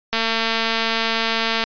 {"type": "click train", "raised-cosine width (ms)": 0.2, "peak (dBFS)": -3, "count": 342, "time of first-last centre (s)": [0.13, 1.639], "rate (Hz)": 226, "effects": ["resampled to 11025 Hz"]}